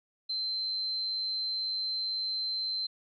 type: tone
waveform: sine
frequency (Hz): 4101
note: C8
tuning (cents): -36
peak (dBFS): -30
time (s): 0.29-2.87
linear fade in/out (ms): 10
effects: none